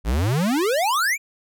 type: exponential sweep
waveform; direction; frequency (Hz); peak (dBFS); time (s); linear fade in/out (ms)
square; up; 49 to 2454; -19; 0.04-1.18; 50
effects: none